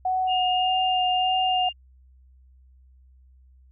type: tone with vibrato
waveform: sine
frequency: 740 Hz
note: F#5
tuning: in tune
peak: -21 dBFS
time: 0.05-1.69 s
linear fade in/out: 5 ms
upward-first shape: sine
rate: 1.7 Hz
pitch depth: 15 cents each way
type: tone with pitch glide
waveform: sine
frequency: 2830 to 2809 Hz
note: F7 to F7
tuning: +22 to +9 cents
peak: -25 dBFS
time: 0.27-1.73 s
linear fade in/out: 50 ms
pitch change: -13 cents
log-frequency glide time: 0.61-0.72 s
effects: added 64 Hz sine -51 dBFS peak until 3.71 s